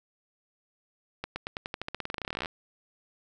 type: accelerating click train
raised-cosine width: 0.3 ms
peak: -17 dBFS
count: 27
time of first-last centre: 1.24-2.459 s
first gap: 120 ms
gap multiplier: 0.91
effects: none